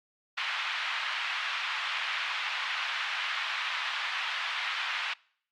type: band-pass noise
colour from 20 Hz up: white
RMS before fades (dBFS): -33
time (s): 0.37-5.14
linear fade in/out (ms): 10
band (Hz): 980 to 3200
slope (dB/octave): 24
effects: noise-tail reverb RT60 0.6 s tail -25 dB re dry + Opus 48 kbps